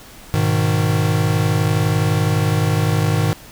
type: chord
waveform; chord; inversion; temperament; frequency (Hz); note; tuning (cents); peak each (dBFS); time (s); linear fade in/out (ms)
square; G# minor; none; equal; 103.83 / 123.47 / 155.56; G#2 / B2 / D#3; 0 / 0 / 0; -19 / -23 / -19; 0.34-3.33; 0
effects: pink hiss -41 dBFS RMS until 3.51 s